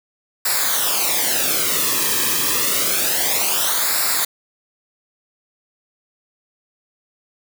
white noise with flanger, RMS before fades -19 dBFS, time 0.45-4.25 s, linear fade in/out 5 ms, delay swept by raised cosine 0.32 to 1.42 ms, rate 0.28 Hz, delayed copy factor -0.75, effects none

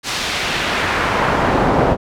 brown noise with band-pass filter sweep, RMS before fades -17 dBFS, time 0.03-1.97 s, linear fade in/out 50 ms, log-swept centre 5000 to 560 Hz, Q 0.91, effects none

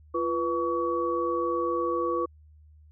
sine tone cluster, 344.5 / 492.2 / 1131 Hz, F4 / B4 / C#6, -24 / -6 / +34 cents, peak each -29 dBFS, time 0.14-2.26 s, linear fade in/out 10 ms, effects added 76 Hz sine -51 dBFS peak until 2.91 s

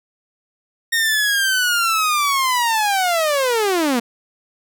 sawtooth linear sweep, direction down, 1855 to 226.4 Hz, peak -12 dBFS, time 0.92-4 s, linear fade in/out 10 ms, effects none

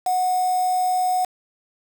sine tone with quantisation, 734 Hz, F#5, 14 cents flat, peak -18 dBFS, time 0.06-1.25 s, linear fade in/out 5 ms, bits 5, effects none

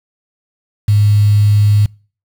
sine tone with quantisation, 103.83 Hz, G#2, in tune, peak -7 dBFS, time 0.88-1.86 s, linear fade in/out 5 ms, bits 5, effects noise-tail reverb RT60 0.4 s tail -26 dB re dry

